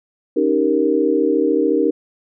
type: chord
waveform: sine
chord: Eb dominant seventh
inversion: third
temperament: equal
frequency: 277.2 / 311.1 / 392 / 466.2 Hz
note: Db4 / Eb4 / G4 / Bb4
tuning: 0 / 0 / 0 / 0 cents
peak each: -21 / -18 / -20 / -18 dBFS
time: 0.36-1.91 s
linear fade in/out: 10 ms
effects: none